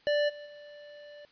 square tone with level steps, 587.3 Hz, D5, in tune, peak -25 / -43 / -47 dBFS, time 0.07-1.25 s, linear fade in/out 0 ms, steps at 0.28 / 0.45 s, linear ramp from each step 20 ms, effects white hiss -62 dBFS RMS until 1.31 s + resampled to 11025 Hz

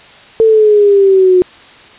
sine exponential sweep, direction down, 450.5 to 360.8 Hz, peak -4 dBFS, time 0.4-1.42 s, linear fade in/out 0 ms, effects white hiss -38 dBFS RMS until 1.98 s + resampled to 8000 Hz

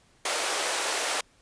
pink high-pass noise, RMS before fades -28 dBFS, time 0.25-1.21 s, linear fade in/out 5 ms, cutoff 460 Hz, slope 24 dB/octave, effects pink hiss -62 dBFS RMS until 1.41 s + resampled to 22050 Hz

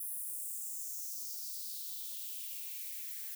violet noise with high-pass filter sweep, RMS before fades -42 dBFS, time 0-3.35 s, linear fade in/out 5 ms, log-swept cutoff 11000 to 1700 Hz, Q 3, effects none

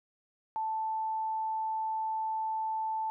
sine tone, 880 Hz, A5, in tune, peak -30 dBFS, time 0.56-3.1 s, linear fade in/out 0 ms, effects none

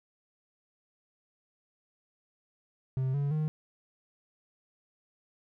triangle tone with pitch steps, 131.1 / 142.14 / 154.11 Hz, C3 / C#3 / D#3, +4 / +44 / -16 cents, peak -25 dBFS, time 2.97-3.48 s, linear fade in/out 0 ms, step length 170 ms, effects none

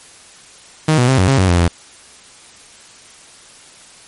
sawtooth tone with pitch steps, 156.2 / 123.4 / 132.2 / 93.3 / 135.4 / 94.1 / 87.4 / 85.7 Hz, D#3 / B2 / C3 / F#2 / C#3 / F#2 / F2 / F2, +7 / -1 / +18 / +15 / -40 / +30 / +2 / -32 cents, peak -6 dBFS, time 0.88-1.68 s, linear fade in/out 5 ms, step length 100 ms, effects white hiss -42 dBFS RMS until 4.07 s + MP3 48 kbps

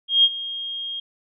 sine tone with ADSR envelope, 3240 Hz, G#7, 43 cents flat, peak -10 dBFS, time 0.08-1 s, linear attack 160 ms, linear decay 45 ms, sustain -17 dB, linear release 5 ms, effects none

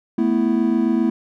triangle chord, A suspended second, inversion none, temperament just, 220 / 247.5 / 330 Hz, A3 / B3 / E4, 0 / +4 / +2 cents, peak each -18 dBFS, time 0.18-1.1 s, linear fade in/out 5 ms, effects none

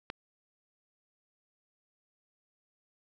click, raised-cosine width 0.3 ms, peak -20 dBFS, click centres 0.101 s, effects none

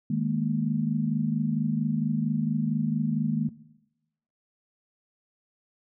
sine chord, D# suspended fourth, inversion none, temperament equal with one note detuned, 155.56 / 208.7 / 233.1 Hz, D#3 / G#3 / A#3, 0 / +9 / 0 cents, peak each -28 dBFS, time 0.1-3.49 s, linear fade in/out 5 ms, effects noise-tail reverb RT60 0.9 s tail -17 dB re dry

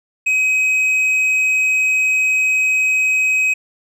triangle tone with tanh clipping, 2532 Hz, D#7, 30 cents sharp, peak -14 dBFS, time 0.26-3.54 s, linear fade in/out 10 ms, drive 9 dB, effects none

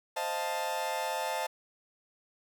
40% pulse chord, F dominant seventh, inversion second, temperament equal, 523.3 / 622.3 / 698.5 / 880 Hz, C5 / Eb5 / F5 / A5, 0 / 0 / 0 / 0 cents, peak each -38 / -37 / -38 / -33 dBFS, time 0.16-1.47 s, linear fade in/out 10 ms, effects none

